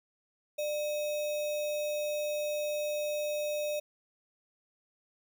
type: tone with sample-and-hold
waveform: sine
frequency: 597 Hz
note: D5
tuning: 28 cents sharp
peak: -30 dBFS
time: 0.58-3.8 s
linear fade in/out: 10 ms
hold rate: 3150 Hz
effects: none